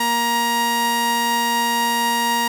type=tone pair together; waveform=sawtooth; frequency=234.7 / 942.9 Hz; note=A#3 / A#5; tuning=+12 / +20 cents; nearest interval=2 octaves; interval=2408 cents; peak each=-22 / -14 dBFS; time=0-2.48 s; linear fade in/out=5 ms; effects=none